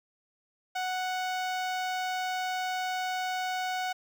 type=tone with notch filter; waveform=sawtooth; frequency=740 Hz; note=F#5; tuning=in tune; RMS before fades=-32 dBFS; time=0.75-3.93 s; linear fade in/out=10 ms; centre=11000 Hz; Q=0.63; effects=none